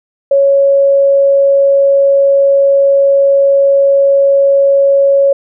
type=tone; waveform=sine; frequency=554.4 Hz; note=C#5; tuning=in tune; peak=-5 dBFS; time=0.31-5.33 s; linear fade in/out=5 ms; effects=none